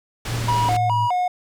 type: low-pass noise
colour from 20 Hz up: pink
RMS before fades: -29 dBFS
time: 0.25-0.77 s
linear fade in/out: 5 ms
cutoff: 8200 Hz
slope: 12 dB/octave
type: tone with pitch glide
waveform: sine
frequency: 116.54 to 111.41 Hz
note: A#2 to A2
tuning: 0 to +22 cents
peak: -22 dBFS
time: 0.27-1.09 s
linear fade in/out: 50 ms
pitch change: -78 cents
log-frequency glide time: 0.38-0.68 s
type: tone with vibrato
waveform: triangle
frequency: 836 Hz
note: G#5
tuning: 11 cents sharp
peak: -16 dBFS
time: 0.48-1.28 s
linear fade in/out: 5 ms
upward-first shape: square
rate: 2.4 Hz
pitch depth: 250 cents each way
effects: none